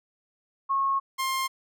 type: tone pair in turn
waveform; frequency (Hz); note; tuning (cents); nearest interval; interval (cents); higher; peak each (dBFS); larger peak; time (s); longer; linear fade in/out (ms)
sine / sawtooth; 1091 / 1059.9; C#6 / C6; -28 / +22; minor second; 50; first; -22; neither; 0.69-1 / 1.18-1.48; first; 20
effects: none